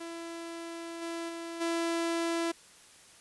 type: tone with level steps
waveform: sawtooth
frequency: 334.8 Hz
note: E4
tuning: 27 cents sharp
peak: -35 / -31 / -34 / -25 dBFS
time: 0-2.52 s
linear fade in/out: 10 ms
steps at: 1.01 / 1.28 / 1.6 s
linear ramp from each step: 20 ms
effects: white hiss -56 dBFS RMS until 3.2 s + resampled to 24000 Hz